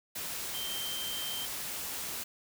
sine tone in noise, 3136 Hz, G7, in tune, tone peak -37 dBFS, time 0.54-1.46 s, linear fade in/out 10 ms, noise white, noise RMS -38 dBFS, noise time 0.15-2.24 s, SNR -2 dB, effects none

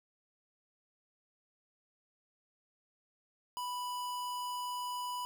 square tone, 987.8 Hz, B5, in tune, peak -37 dBFS, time 3.57-5.25 s, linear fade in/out 0 ms, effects none

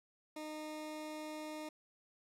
20% pulse tone, 307.2 Hz, D#4, 22 cents flat, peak -38 dBFS, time 0.36-1.69 s, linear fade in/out 5 ms, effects low-pass 12000 Hz 12 dB/octave + 12-bit

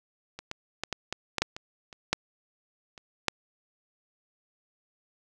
clicks, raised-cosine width 0.2 ms, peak -22 / -17 / -13 / -13 / -14 / -10 / -6 / -21 / -27 / -6 / -28 / -6 dBFS, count 12, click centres 0.39 / 0.514 / 0.836 / 0.927 / 1.126 / 1.383 / 1.42 / 1.565 / 1.928 / 2.13 / 2.978 / 3.283 s, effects none

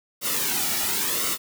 white noise with flanger, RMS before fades -25 dBFS, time 0.21-1.38 s, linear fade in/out 50 ms, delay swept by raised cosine 1.2 to 1.94 ms, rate 0.95 Hz, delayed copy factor -0.65, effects none

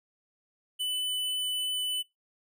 square tone, 2999 Hz, F#7, 23 cents sharp, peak -29 dBFS, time 0.79-2.03 s, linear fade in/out 20 ms, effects noise-tail reverb RT60 0.2 s tail -21 dB re dry

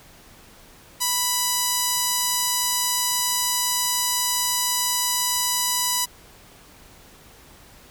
5% pulse tone with notch filter, 987.8 Hz, B5, in tune, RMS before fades -23 dBFS, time 1-6.06 s, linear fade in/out 20 ms, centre 2300 Hz, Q 1.6, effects pink hiss -49 dBFS RMS until 7.9 s

